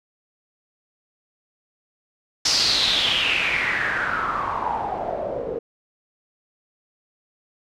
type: noise with low-pass filter sweep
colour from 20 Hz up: white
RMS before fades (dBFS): -23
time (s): 2.45-5.59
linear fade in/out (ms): 5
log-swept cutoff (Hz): 5300 to 460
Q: 6.1
effects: none